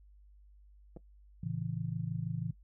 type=clicks; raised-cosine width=2 ms; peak=-35 dBFS; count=2; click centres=0.964 / 0.97 s
type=chord; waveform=sine; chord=A major; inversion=none; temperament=equal with one note detuned; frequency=112.44 / 138.59 / 164.81 Hz; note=A2 / C#3 / E3; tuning=+38 / 0 / 0 cents; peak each=-39 / -38 / -37 dBFS; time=1.43-2.51 s; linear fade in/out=5 ms
effects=noise-tail reverb RT60 0.1 s tail -19 dB re dry + added 50 Hz sine -56 dBFS peak until 2.63 s